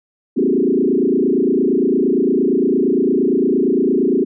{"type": "tone with frequency modulation", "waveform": "sine", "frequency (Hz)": 318.4, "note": "D#4", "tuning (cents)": 40, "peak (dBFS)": -12, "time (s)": [0.36, 4.25], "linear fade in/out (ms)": 20, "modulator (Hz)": 28.7, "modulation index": 3.2, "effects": []}